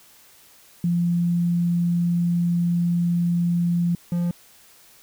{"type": "tone pair in turn", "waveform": ["sine", "triangle"], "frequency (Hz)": [172.8, 173.65], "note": ["F3", "F3"], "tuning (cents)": [-18, -10], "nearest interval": "unison", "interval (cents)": 8, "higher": "second", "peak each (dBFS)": -18, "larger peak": "neither", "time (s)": [[0.84, 3.95], [4.12, 4.31]], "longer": "first", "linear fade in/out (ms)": 2, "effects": ["white hiss -52 dBFS RMS until 5.02 s"]}